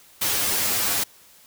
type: noise with comb filter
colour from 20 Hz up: white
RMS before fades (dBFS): -23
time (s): 0.21-1.04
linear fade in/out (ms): 10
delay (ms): 9.8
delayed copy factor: +0.95
effects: white hiss -52 dBFS RMS until 1.46 s